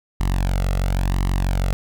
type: tone with flanger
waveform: sawtooth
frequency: 46.17 Hz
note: F#1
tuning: 3 cents flat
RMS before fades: -20 dBFS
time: 0.2-1.73 s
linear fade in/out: 0 ms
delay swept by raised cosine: 1 to 1.52 ms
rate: 0.96 Hz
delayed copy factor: +0.7
effects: none